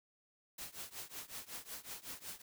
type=noise with tremolo; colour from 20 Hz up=white; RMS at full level=-44 dBFS; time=0.58-2.42 s; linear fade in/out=5 ms; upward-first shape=triangle; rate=5.4 Hz; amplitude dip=95%; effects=none